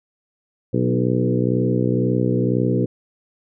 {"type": "harmonic tone with a mistuned harmonic", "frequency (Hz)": 62, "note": "B1", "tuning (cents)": 7, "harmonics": [2, 3, 4, 5, 6, 7, 8], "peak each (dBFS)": [-21, -23, -24, -25, -26, -26, -27], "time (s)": [0.73, 2.86], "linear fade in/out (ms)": 10, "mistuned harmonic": 5, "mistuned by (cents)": 15, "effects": []}